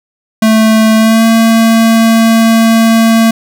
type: tone with pitch glide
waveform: square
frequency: 220 to 226.1 Hz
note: A3 to A3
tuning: 0 to +47 cents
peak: -5 dBFS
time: 0.42-3.31 s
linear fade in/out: 5 ms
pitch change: +47 cents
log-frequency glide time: 0.97-1.24 s
effects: none